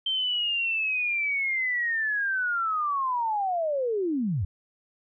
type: linear sweep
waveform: sine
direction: down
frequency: 3136 to 77.78 Hz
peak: -24 dBFS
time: 0.06-4.45 s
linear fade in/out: 5 ms
effects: none